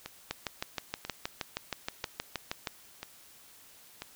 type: two click trains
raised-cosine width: 0.2 ms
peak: -21 / -15 dBFS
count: 5 / 16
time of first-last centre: 0.06-4.02 / 0.31-2.672 s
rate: 1.01 / 6.35 Hz
effects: white hiss -56 dBFS RMS until 4.15 s